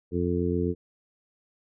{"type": "harmonic tone", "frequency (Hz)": 87.7, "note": "F2", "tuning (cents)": 8, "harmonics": [1, 2, 3, 4, 5], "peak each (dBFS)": [-30, -30, -30, -30, -30], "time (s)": [0.11, 0.75], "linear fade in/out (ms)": 50, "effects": []}